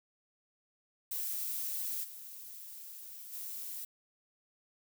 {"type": "noise with level steps", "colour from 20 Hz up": "violet", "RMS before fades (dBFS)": [-37, -48, -42], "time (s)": [1.11, 3.85], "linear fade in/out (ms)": 5, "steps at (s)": [2.03, 3.32], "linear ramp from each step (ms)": 20, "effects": []}